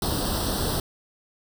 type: noise with comb filter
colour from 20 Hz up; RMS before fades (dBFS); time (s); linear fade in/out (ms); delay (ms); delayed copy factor
pink; -26; 0.02-0.8; 2; 0.22; +0.9
effects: none